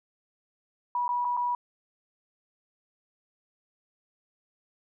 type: tone with dropouts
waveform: sine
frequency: 973 Hz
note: B5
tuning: 26 cents flat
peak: -25 dBFS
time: 0.95-1.55 s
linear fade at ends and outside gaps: 2 ms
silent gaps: 1.08-1.09 / 1.247-1.25 / 1.368-1.373 s
effects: none